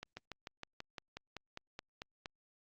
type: slowing click train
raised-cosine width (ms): 0.2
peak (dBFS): -26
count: 13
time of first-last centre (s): 0.03-2.258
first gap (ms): 140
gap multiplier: 1.05
effects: low-pass 5000 Hz 12 dB/octave + Opus 48 kbps